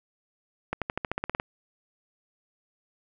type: accelerating click train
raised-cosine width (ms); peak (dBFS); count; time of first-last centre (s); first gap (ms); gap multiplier
0.5; -13; 11; 0.73-1.399; 87; 0.94
effects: none